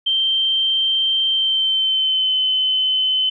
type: tone with pitch glide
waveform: sine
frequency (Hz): 3136 to 3048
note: G7 to G7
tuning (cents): 0 to -49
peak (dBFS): -15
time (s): 0.06-3.3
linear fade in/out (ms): 10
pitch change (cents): -49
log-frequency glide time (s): 1.29-2.36
effects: none